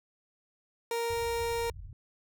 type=tone; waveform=30% pulse; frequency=466.2 Hz; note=A#4; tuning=in tune; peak=-27 dBFS; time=0.91-1.7 s; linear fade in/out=2 ms
type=low-pass noise; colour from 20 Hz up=white; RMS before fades=-44 dBFS; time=1.1-1.93 s; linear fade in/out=2 ms; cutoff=110 Hz; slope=48 dB/octave
effects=none